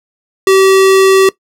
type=tone; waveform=square; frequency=384.1 Hz; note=G4; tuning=35 cents flat; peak=-5 dBFS; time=0.47-1.29 s; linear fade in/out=2 ms; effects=noise-tail reverb RT60 0.1 s tail -19 dB re dry + low-pass 12000 Hz 12 dB/octave